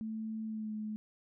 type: tone with pitch glide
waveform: sine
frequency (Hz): 220 to 214.4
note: A3 to A3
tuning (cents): 0 to -45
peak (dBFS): -36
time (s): 0.01-0.96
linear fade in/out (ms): 0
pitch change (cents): -45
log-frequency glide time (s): 0.45-0.73
effects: none